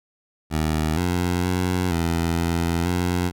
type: tone with pitch steps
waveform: 15% pulse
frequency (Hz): 78.1 / 88.7 / 90.9 / 83.7 / 84.5 / 88.9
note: D#2 / F2 / F#2 / E2 / E2 / F2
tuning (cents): +7 / +27 / -30 / +27 / +43 / +31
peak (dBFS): -14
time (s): 0.5-3.32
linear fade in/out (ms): 50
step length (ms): 470
effects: none